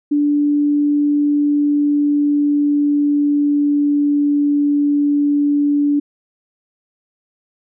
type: tone with pitch glide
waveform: sine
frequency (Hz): 291.9 to 289.5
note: D4 to D4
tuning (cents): -10 to -25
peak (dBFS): -12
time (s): 0.11-6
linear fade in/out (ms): 10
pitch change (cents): -15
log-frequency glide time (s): 1.15-4.68
effects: none